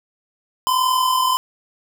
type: tone pair together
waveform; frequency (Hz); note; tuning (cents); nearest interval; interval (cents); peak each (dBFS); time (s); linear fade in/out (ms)
square; 987.8 / 1028.9; B5 / C6; 0 / -29; minor second; 71; -24 / -17; 0.67-1.37; 0
effects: none